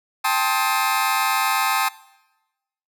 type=chord; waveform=sawtooth; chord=A half-diminished seventh; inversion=third; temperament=just; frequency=792 / 880 / 1056 / 1267.2 Hz; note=G5 / A5 / C6 / Eb6; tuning=+18 / 0 / +16 / +31 cents; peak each=-20 dBFS; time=0.24-1.89 s; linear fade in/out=10 ms; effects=noise-tail reverb RT60 1.0 s tail -20 dB re dry